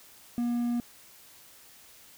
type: tone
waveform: triangle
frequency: 239.2 Hz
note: A#3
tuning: 45 cents sharp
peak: -24 dBFS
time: 0.38-0.8 s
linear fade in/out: 0 ms
effects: white hiss -54 dBFS RMS until 2.17 s